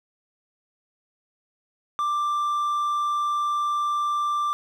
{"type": "tone", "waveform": "triangle", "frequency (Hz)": 1180, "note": "D6", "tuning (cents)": 8, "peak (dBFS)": -20, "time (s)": [1.99, 4.53], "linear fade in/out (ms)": 0, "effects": []}